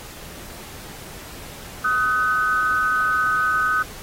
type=tone pair together; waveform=sine; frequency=1259.3 / 1508 Hz; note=D#6 / F#6; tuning=+20 / +32 cents; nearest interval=minor third; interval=312 cents; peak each=-20 dBFS; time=1.84-3.83 s; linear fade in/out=10 ms; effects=pink hiss -39 dBFS RMS until 4.02 s + AAC 48 kbps